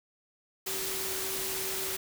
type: tone in noise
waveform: sine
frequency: 382.6 Hz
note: G4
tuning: 42 cents flat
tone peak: -40 dBFS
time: 0.66-1.97 s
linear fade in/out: 10 ms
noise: white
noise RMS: -34 dBFS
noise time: 0.66-1.97 s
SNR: -9 dB
effects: none